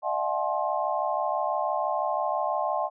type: tone cluster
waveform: sine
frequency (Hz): 608 / 674 / 747 / 853 / 1059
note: D#5 / E5 / F#5 / G#5 / C6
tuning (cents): -40 / +38 / +16 / +46 / +21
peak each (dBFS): -31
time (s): 0.02-2.9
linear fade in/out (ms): 50
effects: none